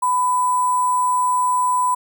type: tone with sample-and-hold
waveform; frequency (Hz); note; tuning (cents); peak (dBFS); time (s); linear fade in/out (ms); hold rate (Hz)
sine; 1000; B5; +21; -15; 0.02-1.95; 10; 8820
effects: none